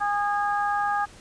harmonic tone, 409.7 Hz, G#4, 24 cents flat, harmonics 2 / 3 / 4, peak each -24 / -28 / -30 dBFS, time 0-1.06 s, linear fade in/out 20 ms, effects pink hiss -49 dBFS RMS until 1.2 s + resampled to 22050 Hz

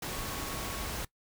sine tone in noise, 1108.7 Hz, C#6, in tune, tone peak -46 dBFS, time 0.13-0.88 s, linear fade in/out 5 ms, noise pink, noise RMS -37 dBFS, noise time 0.02-1.05 s, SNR -12 dB, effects noise-tail reverb RT60 0.1 s tail -20 dB re dry

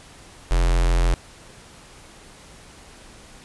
square tone with notch filter, 43.14 Hz, F1, 20 cents flat, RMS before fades -18 dBFS, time 0.51-1.14 s, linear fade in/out 0 ms, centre 190 Hz, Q 0.92, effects pink hiss -46 dBFS RMS until 3.44 s + resampled to 24000 Hz

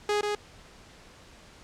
sawtooth tone with echo, 415.3 Hz, G#4, in tune, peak -20 dBFS, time 0.09-0.21 s, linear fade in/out 2 ms, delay 140 ms, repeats 1, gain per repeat -3 dB, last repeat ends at 0.35 s, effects pink hiss -52 dBFS RMS until 1.63 s + low-pass 7000 Hz 12 dB/octave

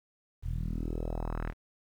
sawtooth tone with low-pass filter sweep, 40.29 Hz, E1, 39 cents flat, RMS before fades -34 dBFS, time 0.42-1.54 s, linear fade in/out 50 ms, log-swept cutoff 96 to 2100 Hz, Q 2.3, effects 10-bit

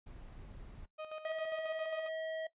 brown noise, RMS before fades -50 dBFS, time 0.06-0.86 s, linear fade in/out 10 ms
35% pulse tone with tremolo, 622.3 Hz, D#5, in tune, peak -39 dBFS, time 0.98-2.09 s, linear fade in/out 20 ms, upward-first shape square, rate 7.4 Hz, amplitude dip 60%
square tone, 640 Hz, D#5, 49 cents sharp, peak -38 dBFS, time 1.25-2.47 s, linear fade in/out 5 ms
effects noise-tail reverb RT60 0.1 s tail -17 dB re dry + resampled to 8000 Hz

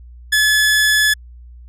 sawtooth tone, 1716 Hz, A6, 44 cents flat, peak -8 dBFS, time 0.32-1.14 s, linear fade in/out 10 ms, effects added 60 Hz sine -36 dBFS peak until 1.68 s + resampled to 32000 Hz

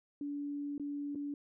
sine tone with dropouts, 287.6 Hz, D4, 36 cents flat, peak -36 dBFS, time 0.21-1.34 s, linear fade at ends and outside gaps 2 ms, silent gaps 0.78-0.797 / 1.149-1.156 s, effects none

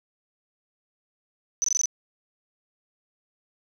sine tone bursts, 6000 Hz, F#8, 23 cents sharp, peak -20 dBFS, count 6, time 1.62-1.857 s, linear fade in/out 0 ms, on 22 ms, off 21 ms, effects 10-bit

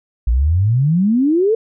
sine exponential sweep, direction up, 54.6 to 462.6 Hz, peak -11 dBFS, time 0.27-1.55 s, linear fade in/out 5 ms, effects none

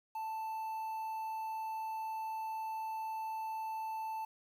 triangle tone with quantisation, 882 Hz, A5, 4 cents sharp, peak -35 dBFS, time 0.15-4.25 s, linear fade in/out 5 ms, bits 10, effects none

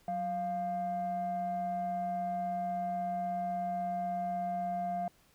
sine tone pair together, 185.18 / 698.5 Hz, F#3 / F5, +2 / 0 cents, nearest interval octave + major seventh, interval 2298 cents, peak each -38 / -31 dBFS, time 0.08-5.08 s, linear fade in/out 2 ms, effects tanh soft clip ceiling -28 dBFS + pink hiss -66 dBFS RMS until 5.34 s

